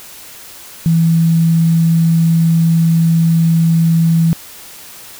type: tone with quantisation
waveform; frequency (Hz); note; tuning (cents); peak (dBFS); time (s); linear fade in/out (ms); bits
sine; 164.81; E3; 0; -8; 0.86-4.33; 0; 6
effects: white hiss -35 dBFS RMS until 5.19 s